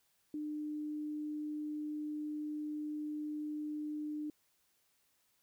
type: tone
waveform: sine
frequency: 301 Hz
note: D4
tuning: 43 cents sharp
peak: -37 dBFS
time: 0.34-4.3 s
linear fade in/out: 2 ms
effects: white hiss -75 dBFS RMS until 5.42 s